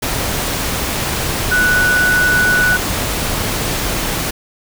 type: tone in noise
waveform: sine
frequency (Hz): 1480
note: F#6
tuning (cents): 0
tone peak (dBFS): -11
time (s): 1.51-2.77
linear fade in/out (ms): 10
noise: pink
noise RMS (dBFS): -19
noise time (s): 0.02-4.31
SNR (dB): +5
effects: none